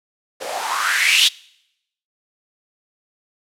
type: noise with band-pass filter sweep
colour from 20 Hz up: blue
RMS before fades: -18 dBFS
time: 0.4-1.29 s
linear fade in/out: 20 ms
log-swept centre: 490 to 3600 Hz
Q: 5.1
effects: noise-tail reverb RT60 0.8 s tail -24 dB re dry + low-pass 12000 Hz 12 dB/octave